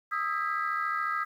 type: chord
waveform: sine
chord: E major seventh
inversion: third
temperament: equal with one note detuned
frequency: 1244.5 / 1318.5 / 1621.4 / 1975.5 Hz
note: D#6 / E6 / G#6 / B6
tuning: 0 / 0 / -42 / 0 cents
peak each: -30 / -33 / -34 / -36 dBFS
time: 0.11-1.25 s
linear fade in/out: 20 ms
effects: tanh soft clip ceiling -19 dBFS + 10-bit